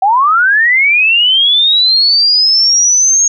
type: linear sweep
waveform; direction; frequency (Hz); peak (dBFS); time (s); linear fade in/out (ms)
sine; up; 740 to 6590; -6; 0.02-3.28; 5
effects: none